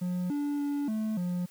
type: tone with pitch steps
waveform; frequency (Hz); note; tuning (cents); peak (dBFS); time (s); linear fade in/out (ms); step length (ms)
triangle; 179.7 / 289.3 / 286.9 / 217.4 / 178.1; F3 / D4 / D4 / A3 / F3; +50 / -26 / -40 / -21 / +34; -26; 0.01-1.46; 10; 290
effects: white hiss -57 dBFS RMS until 1.5 s + high-pass 100 Hz 12 dB/octave